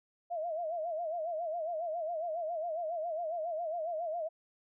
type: tone with vibrato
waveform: sine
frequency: 659.3 Hz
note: E5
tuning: in tune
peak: -33 dBFS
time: 0.3-4.29 s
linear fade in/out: 20 ms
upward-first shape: sine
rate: 7.3 Hz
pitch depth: 120 cents each way
effects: none